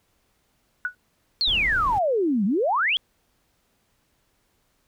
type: tone with exponential decay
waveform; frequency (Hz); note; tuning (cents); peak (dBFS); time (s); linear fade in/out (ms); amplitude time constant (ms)
sine; 1472; F#6; -9; -19; 0.85-0.95; 1; 21
type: exponential two-way sweep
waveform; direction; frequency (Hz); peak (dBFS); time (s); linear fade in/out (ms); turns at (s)
sine; down then up; 4435 to 185 to 3412; -19; 1.41-2.97; 0; 2.45
type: noise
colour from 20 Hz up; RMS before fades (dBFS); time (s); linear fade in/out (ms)
brown; -33; 1.47-1.99; 5
effects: pink hiss -68 dBFS RMS until 4.87 s